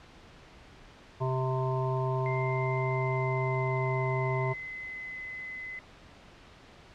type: harmonic tone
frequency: 130 Hz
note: C3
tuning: 11 cents flat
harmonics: 1 / 3 / 5 / 7 / 8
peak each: -29 / -34 / -36 / -37 / -38 dBFS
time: 1.2-4.54 s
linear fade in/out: 20 ms
type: tone with pitch glide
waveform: sine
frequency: 2093 to 2030 Hz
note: C7 to B6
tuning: 0 to +47 cents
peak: -37 dBFS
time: 2.26-5.79 s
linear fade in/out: 0 ms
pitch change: -53 cents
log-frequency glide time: 2.44-5.16 s
effects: pink hiss -53 dBFS RMS until 6.94 s + low-pass 4000 Hz 12 dB/octave